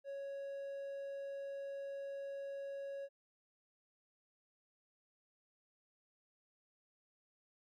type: tone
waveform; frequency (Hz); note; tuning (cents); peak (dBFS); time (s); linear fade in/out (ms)
triangle; 554.4; C#5; 0; -40; 0.04-3.09; 50
effects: none

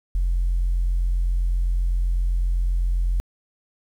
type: tone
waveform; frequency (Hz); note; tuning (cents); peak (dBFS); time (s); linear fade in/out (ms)
sine; 43.88; F1; +9; -17; 0.15-3.2; 0
effects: tanh soft clip ceiling -15 dBFS + 9-bit

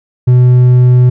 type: tone with hard clipping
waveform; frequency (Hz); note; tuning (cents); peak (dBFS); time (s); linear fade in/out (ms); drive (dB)
sine; 124.8; B2; +19; -4; 0.27-1.1; 10; 3
effects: none

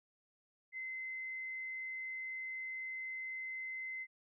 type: tone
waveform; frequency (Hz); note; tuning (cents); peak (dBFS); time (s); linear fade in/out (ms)
sine; 2058; C7; -29; -40; 0.72-4.07; 50
effects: none

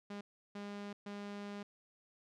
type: tone bursts at uneven times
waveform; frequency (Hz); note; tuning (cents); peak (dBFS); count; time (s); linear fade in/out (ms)
sawtooth; 203.4; G#3; -36; -39; 3; 0.1-0.21 / 0.55-0.93 / 1.06-1.63; 5
effects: low-pass 5000 Hz 12 dB/octave

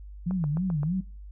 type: tone with vibrato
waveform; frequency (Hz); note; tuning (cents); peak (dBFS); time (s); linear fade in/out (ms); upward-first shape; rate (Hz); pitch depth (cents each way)
sine; 165.5; E3; +7; -24; 0.26-1.01; 10; sine; 3.2; 230
type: click train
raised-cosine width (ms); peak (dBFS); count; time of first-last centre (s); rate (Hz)
1; -25; 5; 0.31-0.832; 7.66
effects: noise-tail reverb RT60 0.3 s tail -22 dB re dry + added 50 Hz sine -40 dBFS peak until 1.31 s

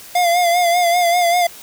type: tone with vibrato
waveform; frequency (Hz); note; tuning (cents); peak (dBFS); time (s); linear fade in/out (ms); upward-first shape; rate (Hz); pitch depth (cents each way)
square; 698.5; F5; 0; -13; 0.15-1.47; 5; sine; 5.1; 49
effects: white hiss -38 dBFS RMS until 1.62 s

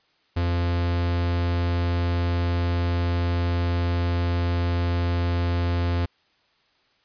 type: tone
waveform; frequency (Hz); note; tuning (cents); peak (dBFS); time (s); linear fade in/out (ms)
45% pulse; 86.7; F2; -12; -21; 0.36-6.06; 10
effects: white hiss -64 dBFS RMS until 7.04 s + resampled to 11025 Hz

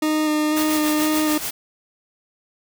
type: tone with vibrato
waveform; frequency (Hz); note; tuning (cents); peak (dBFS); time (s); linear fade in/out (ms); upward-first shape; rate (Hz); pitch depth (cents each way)
40% pulse; 306.3; D#4; -27; -17; 0.02-1.38; 5; square; 2; 12
type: noise with tremolo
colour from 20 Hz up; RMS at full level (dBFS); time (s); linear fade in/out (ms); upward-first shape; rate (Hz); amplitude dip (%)
white; -26; 0.56-1.51; 10; sine; 6.9; 55
effects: none

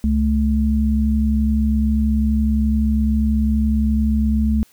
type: tone pair together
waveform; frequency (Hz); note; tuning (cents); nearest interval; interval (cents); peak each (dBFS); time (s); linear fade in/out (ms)
sine; 68.4 / 217.2; C#2 / A3; -23 / -22; octave + minor sixth; 2001; -17; 0.04-4.63; 0
effects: white hiss -54 dBFS RMS until 4.72 s

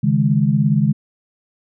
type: chord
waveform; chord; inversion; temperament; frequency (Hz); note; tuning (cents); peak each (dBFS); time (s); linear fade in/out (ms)
sine; C# suspended second; none; just; 138.59 / 155.92 / 207.9; C#3 / D#3 / G#3; 0 / +4 / +2; -17; 0.03-0.93; 10
effects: none

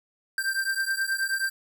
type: beating tone pair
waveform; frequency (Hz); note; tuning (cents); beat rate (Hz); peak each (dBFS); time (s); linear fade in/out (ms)
square; 1568 / 1577.4; G6 / G6; 0 / +10; 9.4; -29; 0.38-1.5; 2
effects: none

